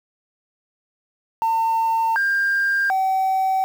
sine tone with pitch steps, 903 / 1598 / 763 Hz, A5 / G6 / G5, +45 / +33 / -47 cents, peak -15 dBFS, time 1.42-3.64 s, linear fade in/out 0 ms, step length 740 ms, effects tanh soft clip ceiling -15 dBFS + 7-bit

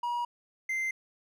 triangle tone pair in turn, 959 / 2081 Hz, A#5 / C7, +49 / -10 cents, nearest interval octave + minor second, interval 1341 cents, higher second, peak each -27 dBFS, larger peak neither, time 0.03-0.25 / 0.69-0.91 s, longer neither, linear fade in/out 5 ms, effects none

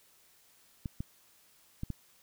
clicks, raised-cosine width 5 ms, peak -23 dBFS, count 4, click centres 0.858 / 1.005 / 1.834 / 1.903 s, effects white hiss -64 dBFS RMS until 2.22 s

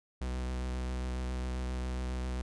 45% pulse tone with vibrato, 62.9 Hz, B1, 32 cents sharp, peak -33 dBFS, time 0.21-2.42 s, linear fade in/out 5 ms, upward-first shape triangle, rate 7.4 Hz, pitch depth 17 cents each way, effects resampled to 22050 Hz

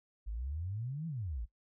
sine exponential two-way sweep, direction up then down, 49 to 169.7 to 49 Hz, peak -36 dBFS, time 0.26-1.46 s, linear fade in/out 20 ms, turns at 1.07 s, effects noise-tail reverb RT60 0.1 s tail -18 dB re dry

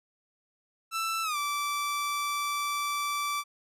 sawtooth tone with pitch glide, 1328 to 1162.8 Hz, E6 to D6, +12 to -18 cents, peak -25 dBFS, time 0.91-3.44 s, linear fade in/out 50 ms, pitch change -230 cents, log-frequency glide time 1.23-1.37 s, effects resampled to 32000 Hz

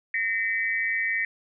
sine tone cluster, 1842 / 2043 / 2288 Hz, A#6 / C7 / D7, -21 / -42 / -46 cents, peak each -26 / -28 / -32 dBFS, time 0.14-1.25 s, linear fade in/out 2 ms, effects none

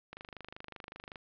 click train, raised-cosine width 0.3 ms, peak -28 dBFS, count 27, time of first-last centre 0.13-1.158 s, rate 25.3 Hz, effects low-pass 4000 Hz 12 dB/octave

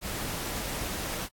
pink noise, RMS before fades -34 dBFS, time 0.01-1.29 s, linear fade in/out 50 ms, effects AAC 64 kbps

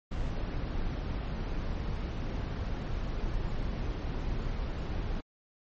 brown noise, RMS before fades -33 dBFS, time 0.11-5.21 s, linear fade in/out 10 ms, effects low-pass 5000 Hz 12 dB/octave + MP3 32 kbps

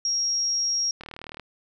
sine tone, 5600 Hz, F8, 4 cents sharp, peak -22 dBFS, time 0.05-0.91 s, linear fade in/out 2 ms
click train, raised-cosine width 0.3 ms, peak -22 dBFS, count 16, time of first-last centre 1.01-1.397 s, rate 38.8 Hz
effects none

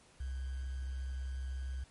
sine tone with sample-and-hold, 65.5 Hz, C2, 2 cents sharp, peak -36 dBFS, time 0.2-1.84 s, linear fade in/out 5 ms, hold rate 1575 Hz, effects pink hiss -63 dBFS RMS until 1.9 s + MP3 48 kbps

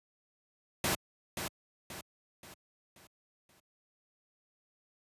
pink noise with echo, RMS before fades -30 dBFS, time 0.84-0.95 s, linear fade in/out 2 ms, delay 530 ms, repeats 5, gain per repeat -7 dB, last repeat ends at 3.6 s, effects high-pass 100 Hz 12 dB/octave + resampled to 32000 Hz

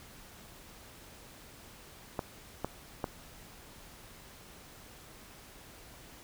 clicks, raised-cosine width 1 ms, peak -18 dBFS, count 3, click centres 2.192 / 2.646 / 3.042 s, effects pink hiss -53 dBFS RMS until 6.23 s

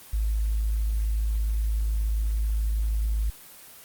sine tone, 53.5 Hz, A1, 48 cents flat, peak -22 dBFS, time 0.13-3.3 s, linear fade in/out 5 ms, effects white hiss -47 dBFS RMS until 3.84 s + Opus 24 kbps

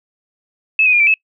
sine tone with pitch steps, 2600 / 2504 / 2418 / 2330 / 2595 Hz, E7 / D#7 / D7 / D7 / E7, -24 / +10 / +50 / -14 / -28 cents, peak -9 dBFS, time 0.79-1.14 s, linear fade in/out 2 ms, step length 70 ms, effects noise-tail reverb RT60 0.1 s tail -26 dB re dry

